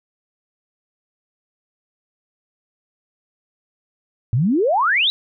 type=exponential sweep; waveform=sine; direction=up; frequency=105.9 to 3988 Hz; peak=-14 dBFS; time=4.33-5.1 s; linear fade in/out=0 ms; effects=none